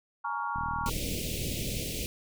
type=chord; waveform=sine; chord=Bb minor seventh; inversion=third; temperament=just; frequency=839.1 / 932.3 / 1118.8 / 1398.5 Hz; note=Ab5 / Bb5 / Db6 / F6; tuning=+18 / 0 / +16 / +2 cents; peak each=-38 / -34 / -35 / -37 dBFS; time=0.24-0.9 s; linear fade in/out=10 ms
type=click train; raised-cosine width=5 ms; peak=-27 dBFS; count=49; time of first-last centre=0.56-1.769 s; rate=39.7 Hz
type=band-stop noise; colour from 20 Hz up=pink; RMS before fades=-34 dBFS; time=0.86-2.06 s; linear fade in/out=0 ms; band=580 to 2300 Hz; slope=48 dB/octave
effects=none